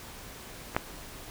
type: clicks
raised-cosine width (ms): 0.5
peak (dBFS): -24 / -9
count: 2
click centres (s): 0.748 / 0.765
effects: pink hiss -45 dBFS RMS until 1.3 s